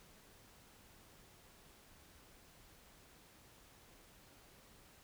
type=silence; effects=pink hiss -63 dBFS RMS until 5.03 s